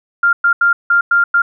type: tone bursts at uneven times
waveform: sine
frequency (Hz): 1396.9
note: F6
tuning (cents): 0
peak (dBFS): -8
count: 6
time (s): 0.23-0.33 / 0.44-0.53 / 0.61-0.73 / 0.9-1.01 / 1.11-1.24 / 1.34-1.42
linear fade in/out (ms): 5
effects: none